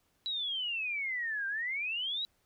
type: exponential two-way sweep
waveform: sine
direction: down then up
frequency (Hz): 3951 to 1568 to 3951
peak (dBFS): -32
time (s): 0.26-2.25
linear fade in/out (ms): 0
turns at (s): 1.47
effects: pink hiss -73 dBFS RMS until 2.45 s